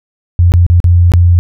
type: tone with dropouts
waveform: sine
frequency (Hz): 87.31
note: F2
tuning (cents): 0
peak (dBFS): -3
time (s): 0.39-1.39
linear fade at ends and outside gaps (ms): 0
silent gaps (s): 0.52-0.538 / 0.665-0.7 / 0.802-0.842 / 1.119-1.137
effects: none